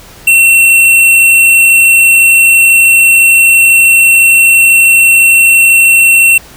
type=tone; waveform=square; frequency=2713 Hz; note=E7; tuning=49 cents sharp; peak=-3 dBFS; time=0.27-6.38 s; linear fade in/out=5 ms; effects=pink hiss -34 dBFS RMS until 6.56 s